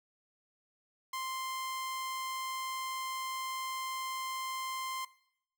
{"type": "tone", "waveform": "sawtooth", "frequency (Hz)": 1046.5, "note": "C6", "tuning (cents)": 0, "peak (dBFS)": -32, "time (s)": [1.13, 5.05], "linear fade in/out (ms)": 5, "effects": ["noise-tail reverb RT60 0.7 s tail -19 dB re dry"]}